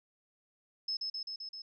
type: tone with echo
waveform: sine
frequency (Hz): 5200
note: E8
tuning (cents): -24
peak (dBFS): -32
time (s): 0.88-0.97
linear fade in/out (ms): 5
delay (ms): 130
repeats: 5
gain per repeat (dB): -2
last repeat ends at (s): 1.62
effects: none